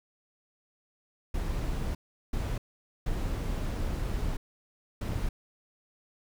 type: noise bursts at uneven times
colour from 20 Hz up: brown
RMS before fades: -31 dBFS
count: 4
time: 1.34-1.95 / 2.33-2.58 / 3.06-4.37 / 5.01-5.29 s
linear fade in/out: 5 ms
effects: none